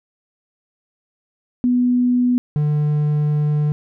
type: tone pair in turn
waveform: sine / triangle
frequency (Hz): 246.9 / 149.16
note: B3 / D3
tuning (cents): 0 / +27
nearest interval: major sixth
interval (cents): 873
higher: first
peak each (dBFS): -13 / -13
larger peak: neither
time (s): 1.64-2.38 / 2.56-3.72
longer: second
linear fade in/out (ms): 0
effects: none